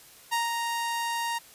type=tone with ADSR envelope; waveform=sawtooth; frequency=932.3 Hz; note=A#5; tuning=in tune; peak=-20 dBFS; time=0.31-1.39 s; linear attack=23 ms; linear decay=160 ms; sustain=-4 dB; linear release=17 ms; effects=white hiss -52 dBFS RMS until 1.54 s + resampled to 32000 Hz